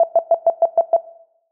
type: tone bursts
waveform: sine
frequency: 668 Hz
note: E5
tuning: 23 cents sharp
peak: -8 dBFS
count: 7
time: 0-0.965 s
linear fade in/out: 2 ms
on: 35 ms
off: 120 ms
effects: noise-tail reverb RT60 0.8 s tail -19 dB re dry